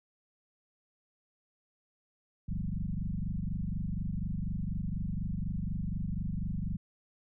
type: tone with frequency modulation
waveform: sine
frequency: 102.8 Hz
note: G#2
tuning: 17 cents flat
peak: -31 dBFS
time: 2.48-6.77 s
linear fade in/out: 10 ms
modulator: 24.1 Hz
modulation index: 4.1
effects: none